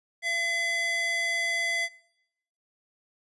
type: tone with high-pass filter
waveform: square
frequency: 677 Hz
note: E5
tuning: 46 cents sharp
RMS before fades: -28 dBFS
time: 0.22-1.89 s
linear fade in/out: 50 ms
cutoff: 1600 Hz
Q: 8.1
effects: noise-tail reverb RT60 0.8 s tail -21 dB re dry + resampled to 24000 Hz